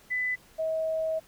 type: tone pair in turn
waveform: sine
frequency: 2000 / 639.3 Hz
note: B6 / D#5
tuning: +21 / +47 cents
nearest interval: octave + minor sixth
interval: 1974 cents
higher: first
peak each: -26 dBFS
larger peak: neither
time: 0.1-0.36 / 0.58-1.2 s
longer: second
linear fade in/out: 20 ms
effects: pink hiss -57 dBFS RMS until 1.27 s